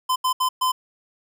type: tone bursts at uneven times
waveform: square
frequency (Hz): 1024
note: C6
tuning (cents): -38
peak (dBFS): -19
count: 4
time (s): 0.09-0.16 / 0.24-0.33 / 0.4-0.49 / 0.61-0.72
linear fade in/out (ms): 10
effects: none